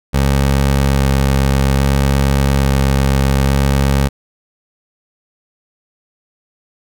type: tone with vibrato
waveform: 20% pulse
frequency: 68.2 Hz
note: C#2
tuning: 28 cents flat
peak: -6 dBFS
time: 0.13-4.09 s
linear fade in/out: 20 ms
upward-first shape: square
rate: 0.6 Hz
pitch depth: 11 cents each way
effects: none